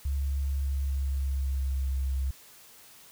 sine tone with pitch glide, 69.3 to 66.71 Hz, C#2 to C2, 0 to +34 cents, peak -26 dBFS, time 0.05-2.31 s, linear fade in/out 5 ms, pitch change -66 cents, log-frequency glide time 0.38-1.96 s, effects white hiss -53 dBFS RMS until 3.11 s

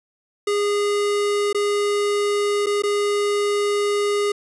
square tone with dropouts, 410 Hz, G#4, 22 cents flat, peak -19 dBFS, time 0.47-4.32 s, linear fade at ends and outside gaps 5 ms, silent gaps 1.529-1.546 / 2.661-2.667 / 2.822-2.835 s, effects resampled to 24000 Hz + 9-bit

